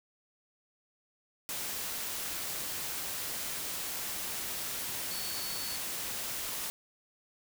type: tone in noise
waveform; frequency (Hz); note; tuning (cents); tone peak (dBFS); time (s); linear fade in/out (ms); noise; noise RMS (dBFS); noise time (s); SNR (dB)
sine; 4451; C#8; +6; -41; 5.11-5.76; 0; white; -37; 1.49-6.7; -7
effects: none